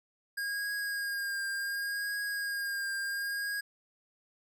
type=tone with vibrato; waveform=square; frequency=1624 Hz; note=G#6; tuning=39 cents flat; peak=-33 dBFS; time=0.37-3.61 s; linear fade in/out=10 ms; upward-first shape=triangle; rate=0.68 Hz; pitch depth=29 cents each way; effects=none